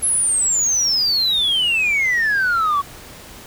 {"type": "exponential sweep", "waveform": "sine", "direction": "down", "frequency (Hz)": [11175, 1108.7], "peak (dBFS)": -13, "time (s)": [0.02, 2.82], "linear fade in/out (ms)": 20, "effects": ["tanh soft clip ceiling -13 dBFS", "pink hiss -39 dBFS RMS until 3.46 s"]}